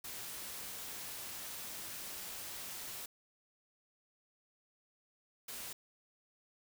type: noise bursts at uneven times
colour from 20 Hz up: white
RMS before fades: -45 dBFS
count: 2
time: 0.04-3.06 / 5.48-5.73 s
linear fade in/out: 5 ms
effects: none